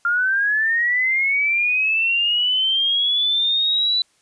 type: linear sweep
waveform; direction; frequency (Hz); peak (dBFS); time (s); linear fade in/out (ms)
sine; up; 1386 to 3988; -16; 0.05-4.02; 2
effects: white hiss -61 dBFS RMS until 4.21 s + resampled to 22050 Hz